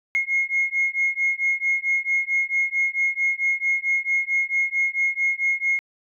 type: beating tone pair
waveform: sine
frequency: 2153 / 2157.5 Hz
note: C7 / C#7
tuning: +49 / -47 cents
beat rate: 4.5 Hz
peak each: -22 dBFS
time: 0.15-5.79 s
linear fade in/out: 0 ms
effects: tanh soft clip ceiling -13 dBFS